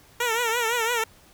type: tone with vibrato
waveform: 10% pulse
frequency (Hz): 466.2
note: A#4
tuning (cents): 0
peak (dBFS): -14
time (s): 0.2-1.04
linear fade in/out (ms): 5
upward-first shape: triangle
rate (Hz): 5.9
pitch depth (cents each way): 110
effects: pink hiss -54 dBFS RMS until 1.33 s